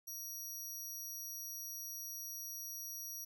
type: tone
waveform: 20% pulse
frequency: 5760 Hz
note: F#8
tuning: 47 cents flat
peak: -38 dBFS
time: 0.07-3.25 s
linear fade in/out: 10 ms
effects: none